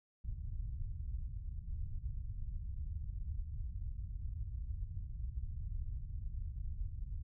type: low-pass noise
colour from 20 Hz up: pink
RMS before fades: -41 dBFS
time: 0.24-7.23 s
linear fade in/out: 10 ms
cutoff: 100 Hz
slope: 24 dB/octave
effects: none